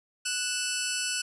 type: tone pair together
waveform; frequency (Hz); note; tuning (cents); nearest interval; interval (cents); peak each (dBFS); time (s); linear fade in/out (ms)
10% pulse; 1480 / 2637; F#6 / E7; 0 / 0; minor seventh; 1000; -22; 0.25-1.22; 10
effects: resampled to 24000 Hz